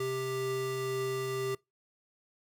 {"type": "tone pair together", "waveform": "square", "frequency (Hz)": [130.81, 394.4], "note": ["C3", "G4"], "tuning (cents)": [0, 11], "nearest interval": "octave + perfect fifth", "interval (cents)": 1911, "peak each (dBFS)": [-40, -33], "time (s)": [0, 1.55], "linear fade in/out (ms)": 5, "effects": ["noise-tail reverb RT60 0.2 s tail -23 dB re dry"]}